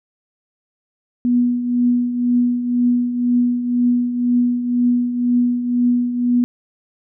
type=tone with tremolo; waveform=sine; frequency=243.8 Hz; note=B3; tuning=22 cents flat; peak=-11 dBFS; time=1.25-6.44 s; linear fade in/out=0 ms; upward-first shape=triangle; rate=2 Hz; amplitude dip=65%; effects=none